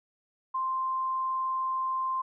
sine tone, 1046.5 Hz, C6, in tune, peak -27 dBFS, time 0.54-2.22 s, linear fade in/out 10 ms, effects none

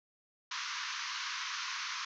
pink band-pass noise, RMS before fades -39 dBFS, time 0.51-2.05 s, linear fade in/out 5 ms, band 980 to 6400 Hz, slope 96 dB/octave, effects none

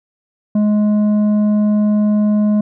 sine tone with tanh clipping, 210 Hz, G#3, 19 cents sharp, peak -12 dBFS, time 0.55-2.61 s, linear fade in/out 5 ms, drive 7 dB, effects none

